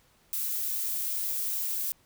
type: noise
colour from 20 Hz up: violet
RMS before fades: -31 dBFS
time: 0.33-1.92 s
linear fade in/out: 0 ms
effects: pink hiss -64 dBFS RMS until 2.05 s